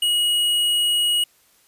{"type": "tone with hard clipping", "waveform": "sine", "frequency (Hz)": 2900, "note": "F#7", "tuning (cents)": -35, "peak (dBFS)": -18, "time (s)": [0.02, 1.24], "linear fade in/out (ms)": 5, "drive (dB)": 15, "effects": ["white hiss -58 dBFS RMS until 1.67 s", "resampled to 32000 Hz"]}